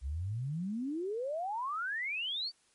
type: exponential sweep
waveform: sine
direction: up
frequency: 62.4 to 4699 Hz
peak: -33 dBFS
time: 0.01-2.52 s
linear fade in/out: 50 ms
effects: white hiss -69 dBFS RMS until 2.74 s + MP3 48 kbps